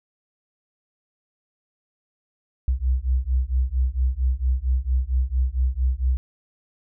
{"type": "beating tone pair", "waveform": "sine", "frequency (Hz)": [61.74, 66.14], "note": ["B1", "C2"], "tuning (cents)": [0, 19], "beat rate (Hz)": 4.4, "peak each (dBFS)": -22, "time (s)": [2.68, 6.17], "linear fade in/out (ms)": 0, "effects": []}